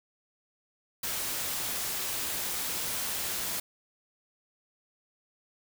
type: noise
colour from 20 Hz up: white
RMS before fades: -33 dBFS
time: 1.03-3.6 s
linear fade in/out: 5 ms
effects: none